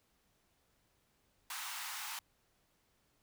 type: high-pass noise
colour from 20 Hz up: pink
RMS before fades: -43 dBFS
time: 1.5-2.19 s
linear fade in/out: 2 ms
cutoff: 840 Hz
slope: 48 dB/octave
effects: pink hiss -75 dBFS RMS until 3.22 s